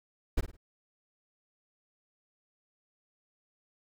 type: noise with echo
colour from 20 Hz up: brown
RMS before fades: -26 dBFS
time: 0.37-0.41 s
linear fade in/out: 10 ms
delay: 53 ms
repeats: 3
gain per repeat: -10 dB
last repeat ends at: 0.569 s
effects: none